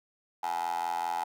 15% pulse tone with high-pass filter, 85 Hz, F2, 46 cents flat, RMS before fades -32 dBFS, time 0.43-1.24 s, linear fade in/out 5 ms, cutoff 830 Hz, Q 9, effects none

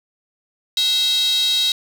square tone with high-pass filter, 293.7 Hz, D4, in tune, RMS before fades -18 dBFS, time 0.77-1.72 s, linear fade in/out 2 ms, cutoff 3800 Hz, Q 9.5, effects none

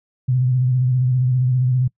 sine tone with vibrato, 127 Hz, B2, 49 cents sharp, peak -14 dBFS, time 0.28-1.88 s, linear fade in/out 10 ms, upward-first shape square, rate 15 Hz, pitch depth 40 cents each way, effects noise-tail reverb RT60 0.1 s tail -24 dB re dry

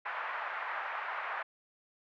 pink band-pass noise, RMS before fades -38 dBFS, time 0.05-1.43 s, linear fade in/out 10 ms, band 810 to 2000 Hz, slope 24 dB/octave, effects none

